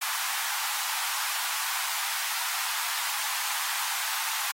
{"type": "high-pass noise", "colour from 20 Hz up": "pink", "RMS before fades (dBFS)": -31, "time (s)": [0.01, 4.52], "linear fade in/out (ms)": 10, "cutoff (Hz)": 820, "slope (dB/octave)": 48, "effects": ["AAC 48 kbps"]}